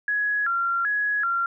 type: tone with vibrato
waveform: sine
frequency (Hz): 1519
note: F#6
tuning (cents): +45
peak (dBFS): -21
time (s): 0.08-1.46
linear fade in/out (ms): 2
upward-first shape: square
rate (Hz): 1.3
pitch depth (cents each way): 170
effects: none